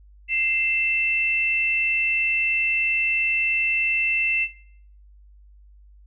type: tone pair together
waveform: sine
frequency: 2093 / 2670 Hz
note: C7 / E7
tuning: 0 / +22 cents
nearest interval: major third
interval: 422 cents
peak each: -26 / -21 dBFS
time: 0.28-4.48 s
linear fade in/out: 50 ms
effects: noise-tail reverb RT60 0.6 s tail -17 dB re dry + added 50 Hz sine -47 dBFS peak until 6.06 s